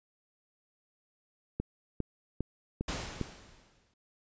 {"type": "click train", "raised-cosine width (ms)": 3, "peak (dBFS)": -19, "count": 5, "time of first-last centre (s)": [1.6, 3.213], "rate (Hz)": 2.48}
{"type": "noise with exponential decay", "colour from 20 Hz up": "pink", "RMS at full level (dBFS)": -34, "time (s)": [2.88, 3.94], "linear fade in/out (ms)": 5, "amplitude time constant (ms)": 230}
{"effects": ["resampled to 16000 Hz"]}